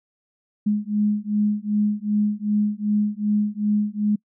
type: beating tone pair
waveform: sine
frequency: 207.7 / 210.3 Hz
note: G#3 / G#3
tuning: 0 / +22 cents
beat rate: 2.6 Hz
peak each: -22 dBFS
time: 0.66-4.16 s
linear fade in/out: 10 ms
effects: noise-tail reverb RT60 0.1 s tail -26 dB re dry